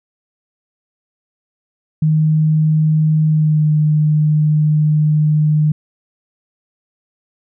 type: tone with pitch glide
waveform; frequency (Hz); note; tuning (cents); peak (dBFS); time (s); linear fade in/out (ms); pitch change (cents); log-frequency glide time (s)
sine; 155.56 to 152.36; D#3 to D#3; 0 to -36; -10; 2.02-5.72; 5; -36; 3.27-3.69
effects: none